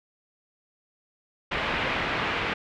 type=low-pass noise; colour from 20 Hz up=white; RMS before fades=-28 dBFS; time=1.51-2.54 s; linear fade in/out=10 ms; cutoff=2700 Hz; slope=24 dB/octave; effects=none